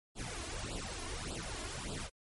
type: noise with flanger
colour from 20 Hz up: pink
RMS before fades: -41 dBFS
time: 0.15-2.1 s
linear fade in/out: 50 ms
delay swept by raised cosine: 0.24 to 2.94 ms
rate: 1.7 Hz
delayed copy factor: +1
effects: MP3 48 kbps